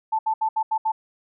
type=tone bursts at uneven times; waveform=sine; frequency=880 Hz; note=A5; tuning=in tune; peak=-19 dBFS; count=6; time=0.12-0.19 / 0.26-0.34 / 0.41-0.49 / 0.56-0.63 / 0.71-0.78 / 0.85-0.92 s; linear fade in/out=10 ms; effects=none